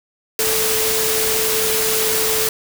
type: tone in noise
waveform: sine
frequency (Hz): 440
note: A4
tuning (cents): 0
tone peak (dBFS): -22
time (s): 0.39-2.49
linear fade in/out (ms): 2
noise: white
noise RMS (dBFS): -19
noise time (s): 0.39-2.49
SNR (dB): -6
effects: none